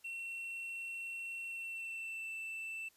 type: tone with pitch glide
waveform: triangle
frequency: 2716 to 2660 Hz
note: F7 to E7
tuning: -49 to +15 cents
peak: -39 dBFS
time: 0.04-2.89 s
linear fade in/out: 10 ms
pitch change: -36 cents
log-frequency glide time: 1.46-2.34 s
effects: white hiss -69 dBFS RMS until 2.96 s + resampled to 32000 Hz